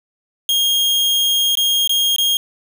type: tone with dropouts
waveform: 40% pulse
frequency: 3244 Hz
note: G#7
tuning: 41 cents flat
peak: -13 dBFS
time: 0.49-2.37 s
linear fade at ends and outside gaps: 1 ms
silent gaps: 1.553-1.572 / 1.875-1.894 / 2.162-2.183 s
effects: none